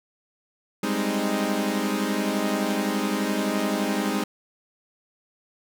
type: chord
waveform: sawtooth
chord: Ab major seventh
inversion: third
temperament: equal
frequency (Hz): 196 / 207.7 / 261.6 / 311.1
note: G3 / Ab3 / C4 / Eb4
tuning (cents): 0 / 0 / 0 / 0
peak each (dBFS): -26 / -23 / -26 / -25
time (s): 0.83-4.24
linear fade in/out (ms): 5
effects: none